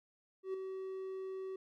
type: tone with ADSR envelope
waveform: triangle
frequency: 380.2 Hz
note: F#4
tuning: 47 cents sharp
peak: -32 dBFS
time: 0.43-1.56 s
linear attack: 110 ms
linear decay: 5 ms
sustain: -6 dB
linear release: 4 ms
effects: none